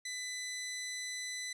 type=tone; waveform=15% pulse; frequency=2000 Hz; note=B6; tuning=21 cents sharp; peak=-32 dBFS; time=0.05-1.53 s; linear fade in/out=5 ms; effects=low-pass 11000 Hz 12 dB/octave